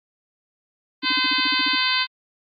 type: harmonic tone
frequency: 513 Hz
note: C5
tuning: 34 cents flat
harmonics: 2 / 3 / 4 / 5 / 6 / 7 / 8 / 9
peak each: -27 / -27 / -27 / -27 / -27 / -27 / -27 / -27 dBFS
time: 1.02-2.07 s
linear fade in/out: 50 ms
type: tone bursts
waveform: sine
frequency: 286.6 Hz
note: D4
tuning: 42 cents flat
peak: -26 dBFS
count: 11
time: 1.03-1.754 s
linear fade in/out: 5 ms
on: 24 ms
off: 46 ms
effects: Opus 48 kbps